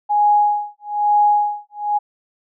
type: tone with tremolo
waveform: sine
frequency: 830.6 Hz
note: G#5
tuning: in tune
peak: -10 dBFS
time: 0.09-1.99 s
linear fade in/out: 20 ms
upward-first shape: sine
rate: 1.1 Hz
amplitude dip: 100%
effects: none